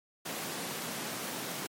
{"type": "high-pass noise", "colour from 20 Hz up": "pink", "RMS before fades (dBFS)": -38, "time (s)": [0.25, 1.67], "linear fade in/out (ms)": 10, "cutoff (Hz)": 160, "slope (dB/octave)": 24, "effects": ["MP3 64 kbps"]}